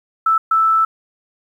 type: tone bursts at uneven times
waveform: sine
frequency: 1318.5 Hz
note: E6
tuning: in tune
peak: -11 dBFS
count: 2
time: 0.26-0.38 / 0.51-0.85 s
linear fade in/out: 5 ms
effects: 8-bit